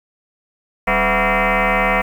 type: tone with frequency modulation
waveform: sine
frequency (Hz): 663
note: E5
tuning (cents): +10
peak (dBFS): -13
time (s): 0.87-2.02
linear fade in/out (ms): 10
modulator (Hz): 234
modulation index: 7.3
effects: 7-bit